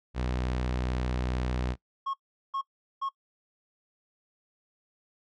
sawtooth tone, 62.3 Hz, B1, 16 cents sharp, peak -24 dBFS, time 0.14-1.76 s, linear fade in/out 50 ms
triangle tone bursts, 1089 Hz, C#6, 31 cents flat, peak -27 dBFS, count 3, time 2.06-3.091 s, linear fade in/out 10 ms, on 77 ms, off 400 ms
effects noise-tail reverb RT60 0.1 s tail -21 dB re dry + low-pass 5000 Hz 12 dB/octave

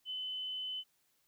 sine tone, 3027 Hz, F#7, 39 cents sharp, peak -37 dBFS, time 0.05-0.84 s, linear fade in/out 50 ms, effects white hiss -75 dBFS RMS until 1.27 s

